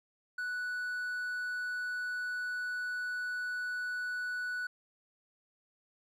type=tone; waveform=triangle; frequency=1480 Hz; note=F#6; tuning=in tune; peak=-32 dBFS; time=0.38-4.67 s; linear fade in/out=5 ms; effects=none